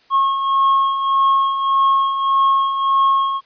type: beating tone pair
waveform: triangle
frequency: 1086 / 1087.7 Hz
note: C#6 / C#6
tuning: -36 / -33 cents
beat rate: 1.7 Hz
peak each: -20 / -12 dBFS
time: 0.1-3.41 s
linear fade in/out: 50 ms
effects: white hiss -54 dBFS RMS until 3.45 s + resampled to 11025 Hz